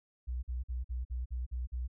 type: tone bursts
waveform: sine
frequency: 61.74 Hz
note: B1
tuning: in tune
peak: -33 dBFS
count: 8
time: 0.27-1.879 s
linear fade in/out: 20 ms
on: 160 ms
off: 47 ms
effects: none